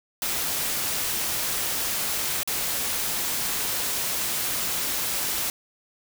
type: noise with dropouts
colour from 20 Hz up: white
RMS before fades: -27 dBFS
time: 0.22-5.5 s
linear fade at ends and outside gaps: 1 ms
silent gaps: 2.432-2.475 s
effects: none